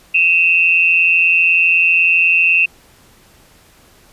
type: tone pair together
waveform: sine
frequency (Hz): 2546 / 2718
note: D#7 / F7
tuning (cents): +39 / -48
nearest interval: minor second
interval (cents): 113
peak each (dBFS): -12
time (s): 0.14-2.66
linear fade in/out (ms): 10
effects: pink hiss -48 dBFS RMS until 4.12 s + resampled to 32000 Hz